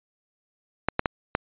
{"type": "clicks", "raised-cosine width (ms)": 0.5, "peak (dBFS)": -6, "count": 4, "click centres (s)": [0.886, 0.994, 1.058, 1.351], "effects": ["resampled to 8000 Hz"]}